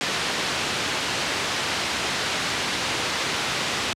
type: low-pass noise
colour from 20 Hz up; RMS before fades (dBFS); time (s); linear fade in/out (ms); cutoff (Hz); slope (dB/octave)
white; -26; 0.01-3.93; 0; 4000; 12
effects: high-pass 80 Hz 12 dB/octave + low-pass 10000 Hz 12 dB/octave